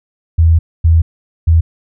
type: tone bursts at uneven times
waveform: sine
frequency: 82 Hz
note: E2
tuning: 9 cents flat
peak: -5 dBFS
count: 3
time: 0.38-0.59 / 0.84-1.02 / 1.47-1.61 s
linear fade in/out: 10 ms
effects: none